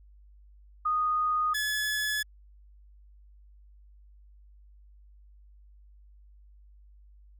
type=tone pair in turn; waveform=sine / sawtooth; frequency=1238 / 1709.4 Hz; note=D#6 / G#6; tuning=-9 / +49 cents; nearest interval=tritone; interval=558 cents; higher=second; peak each=-24 dBFS; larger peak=neither; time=0.85-1.54 / 1.54-2.23 s; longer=neither; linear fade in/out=10 ms; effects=added 50 Hz sine -52 dBFS peak until 7.39 s